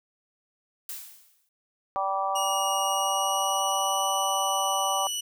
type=noise with exponential decay; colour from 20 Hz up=blue; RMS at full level=-34 dBFS; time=0.89-1.49 s; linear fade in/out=2 ms; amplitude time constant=130 ms
type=harmonic tone; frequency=194 Hz; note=G3; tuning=18 cents flat; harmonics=3 / 4 / 5 / 6; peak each=-33 / -28 / -32 / -30 dBFS; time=1.96-5.07 s; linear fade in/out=0 ms
type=tone with pitch glide; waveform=20% pulse; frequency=2873 to 2952 Hz; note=F7 to F#7; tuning=+48 to -5 cents; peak=-23 dBFS; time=2.35-5.21 s; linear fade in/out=10 ms; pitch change=+47 cents; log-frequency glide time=2.82-4.06 s
effects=none